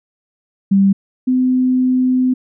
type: tone pair in turn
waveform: sine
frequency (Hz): 196 / 255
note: G3 / C4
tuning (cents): 0 / -44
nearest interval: perfect fourth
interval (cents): 456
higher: second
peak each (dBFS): -8 / -11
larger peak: first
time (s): 0.71-0.93 / 1.27-2.34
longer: second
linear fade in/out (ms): 10
effects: none